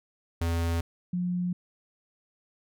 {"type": "tone pair in turn", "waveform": ["square", "sine"], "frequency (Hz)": [84, 178.4], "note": ["E2", "F3"], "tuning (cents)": [33, 37], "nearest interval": "octave + minor second", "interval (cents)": 1304, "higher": "second", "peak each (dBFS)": -26, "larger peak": "neither", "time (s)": [[0.41, 0.81], [1.13, 1.53]], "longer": "neither", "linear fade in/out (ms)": 5, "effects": []}